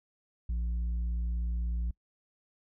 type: tone with tanh clipping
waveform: triangle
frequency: 58.2 Hz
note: A#1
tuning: 2 cents flat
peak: -30 dBFS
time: 0.49-1.91 s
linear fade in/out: 5 ms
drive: 9 dB
effects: noise-tail reverb RT60 0.1 s tail -25 dB re dry